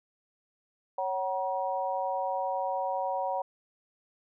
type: tone cluster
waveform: sine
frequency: 553 / 754 / 952 Hz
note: C#5 / F#5 / A#5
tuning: -4 / +32 / +36 cents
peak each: -33 / -32 / -33 dBFS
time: 0.98-3.42 s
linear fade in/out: 5 ms
effects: none